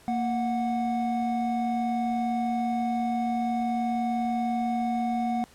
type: tone pair together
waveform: triangle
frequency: 231.5 / 735 Hz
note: A#3 / F#5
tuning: -12 / -12 cents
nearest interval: octave + minor sixth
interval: 2000 cents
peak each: -25 / -26 dBFS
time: 0.08-5.44 s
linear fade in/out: 0 ms
effects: pink hiss -55 dBFS RMS until 5.54 s + low-pass 12000 Hz 12 dB/octave